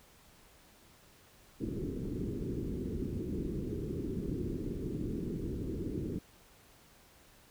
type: low-pass noise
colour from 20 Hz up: white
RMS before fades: -37 dBFS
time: 1.6-6.19 s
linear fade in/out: 5 ms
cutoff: 400 Hz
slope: 48 dB/octave
effects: pink hiss -61 dBFS RMS until 7.5 s